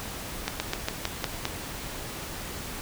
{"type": "slowing click train", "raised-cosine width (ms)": 0.2, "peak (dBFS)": -9, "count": 7, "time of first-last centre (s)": [0.48, 1.454], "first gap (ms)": 120, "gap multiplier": 1.12, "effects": ["pink hiss -37 dBFS RMS until 2.81 s"]}